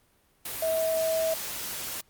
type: tone in noise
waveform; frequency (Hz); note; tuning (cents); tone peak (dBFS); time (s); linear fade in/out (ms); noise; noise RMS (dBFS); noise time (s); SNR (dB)
sine; 646; E5; -35; -24; 0.62-1.34; 5; white; -35; 0.45-2.01; +8
effects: pink hiss -65 dBFS RMS until 2.09 s + Opus 32 kbps